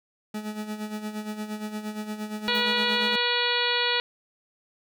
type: tone with tremolo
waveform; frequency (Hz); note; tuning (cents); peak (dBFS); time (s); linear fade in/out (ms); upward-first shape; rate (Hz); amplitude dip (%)
40% pulse; 212.8; G#3; +42; -28; 0.34-3.16; 5; sine; 8.6; 65
type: harmonic tone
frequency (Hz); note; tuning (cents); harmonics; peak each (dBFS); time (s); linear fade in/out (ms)
484; B4; -35; 1 / 2 / 3 / 4 / 5 / 6 / 7 / 8 / 9; -31 / -31 / -31 / -31 / -31 / -31 / -31 / -31 / -31; 2.48-4; 0
type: noise with exponential decay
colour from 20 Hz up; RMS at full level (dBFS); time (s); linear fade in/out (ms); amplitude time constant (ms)
violet; -39; 2.55-2.69; 0; 29
effects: none